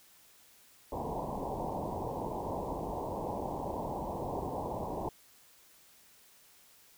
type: low-pass noise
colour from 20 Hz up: white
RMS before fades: -37 dBFS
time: 0.92-5.09 s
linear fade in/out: 2 ms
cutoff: 1000 Hz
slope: 96 dB/octave
effects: white hiss -61 dBFS RMS until 6.97 s